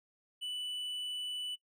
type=tone with tanh clipping; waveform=triangle; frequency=2976 Hz; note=F#7; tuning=9 cents sharp; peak=-38 dBFS; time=0.41-1.56 s; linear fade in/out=20 ms; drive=10 dB; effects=noise-tail reverb RT60 0.1 s tail -20 dB re dry